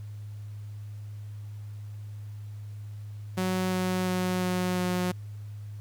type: tone with pitch steps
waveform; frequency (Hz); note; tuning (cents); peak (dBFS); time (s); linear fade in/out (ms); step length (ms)
sawtooth; 185.3 / 184.13 / 182.96 / 181.8 / 180.65; F#3 / F#3 / F#3 / F#3 / F#3; +3 / -8 / -19 / -30 / -41; -22; 3.37-5.12; 10; 350
effects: added 104 Hz sine -37 dBFS peak until 5.8 s + pink hiss -61 dBFS RMS until 5.8 s